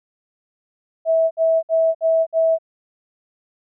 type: tone bursts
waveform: sine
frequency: 651 Hz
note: E5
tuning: 22 cents flat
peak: -13 dBFS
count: 5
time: 1.05-2.586 s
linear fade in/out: 50 ms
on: 260 ms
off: 59 ms
effects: none